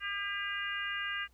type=harmonic tone with a mistuned harmonic; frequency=403.1 Hz; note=G4; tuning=48 cents sharp; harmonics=3 / 4 / 5 / 6 / 7; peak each=-42 / -37 / -40 / -45 / -40 dBFS; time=0-1.28 s; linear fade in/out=50 ms; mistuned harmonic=5; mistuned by=-21 cents; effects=added 60 Hz sine -62 dBFS peak until 1.33 s + pink hiss -71 dBFS RMS until 1.33 s